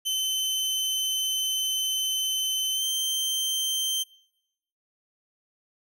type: tone with pitch glide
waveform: sawtooth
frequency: 3063 to 3127 Hz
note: G7 to G7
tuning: -41 to -5 cents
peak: -22 dBFS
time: 0.05-4.04 s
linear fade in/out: 20 ms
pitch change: +36 cents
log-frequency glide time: 2.73-2.85 s
effects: noise-tail reverb RT60 0.9 s tail -26 dB re dry

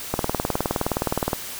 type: click train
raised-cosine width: 1 ms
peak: -7 dBFS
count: 24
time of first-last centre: 0.14-1.332 s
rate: 19.3 Hz
effects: white hiss -34 dBFS RMS until 1.59 s

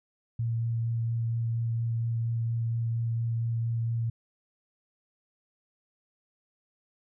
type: tone with vibrato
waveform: sine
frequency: 115.5 Hz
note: A#2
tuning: 16 cents flat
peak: -26 dBFS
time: 0.39-4.1 s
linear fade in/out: 5 ms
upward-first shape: sine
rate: 4.3 Hz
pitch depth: 10 cents each way
effects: none

